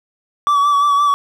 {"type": "tone with vibrato", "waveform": "triangle", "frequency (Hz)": 1148, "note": "D6", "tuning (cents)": -40, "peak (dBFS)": -9, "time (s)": [0.47, 1.14], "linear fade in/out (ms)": 0, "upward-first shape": "sine", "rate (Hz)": 5.8, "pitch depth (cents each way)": 34, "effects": []}